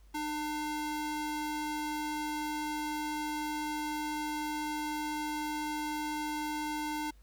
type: ring-modulated tone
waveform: square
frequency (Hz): 601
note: D5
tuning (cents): +40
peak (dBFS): -31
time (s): 0.14-7.11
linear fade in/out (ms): 10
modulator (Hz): 297
effects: added 50 Hz sine -55 dBFS peak until 7.22 s + pink hiss -69 dBFS RMS until 7.22 s